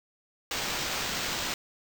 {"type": "noise with sample-and-hold", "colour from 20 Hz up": "white", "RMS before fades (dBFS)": -32, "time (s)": [0.51, 1.54], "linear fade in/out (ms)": 2, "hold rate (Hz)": 11025, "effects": []}